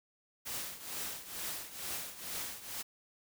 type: noise with tremolo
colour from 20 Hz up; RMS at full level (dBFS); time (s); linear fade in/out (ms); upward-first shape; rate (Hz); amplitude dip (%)
white; -38; 0.45-2.83; 20; triangle; 2.2; 80
effects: none